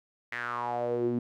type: tone with band-pass filter sweep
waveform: sawtooth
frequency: 120.7 Hz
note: B2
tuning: 39 cents flat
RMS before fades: -31 dBFS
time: 0.32-1.19 s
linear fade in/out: 5 ms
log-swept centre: 2000 to 260 Hz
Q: 6
effects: none